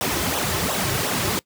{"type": "noise with flanger", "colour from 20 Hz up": "pink", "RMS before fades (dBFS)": -23, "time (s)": [0.01, 1.39], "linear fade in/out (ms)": 0, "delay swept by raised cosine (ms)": [0.43, 4.33], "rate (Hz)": 2.8, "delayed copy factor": -0.7, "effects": ["noise-tail reverb RT60 0.1 s tail -22 dB re dry", "high-pass 80 Hz 12 dB/octave"]}